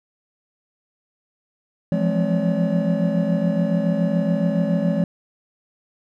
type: tone cluster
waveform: triangle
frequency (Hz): 170.8 / 177.9 / 211.3 / 263.2 / 570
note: F3 / F3 / G#3 / C4 / C#5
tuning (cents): -38 / +32 / +30 / +10 / +48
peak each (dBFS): -20 / -22 / -21 / -26 / -24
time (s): 1.92-5.04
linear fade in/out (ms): 2
effects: none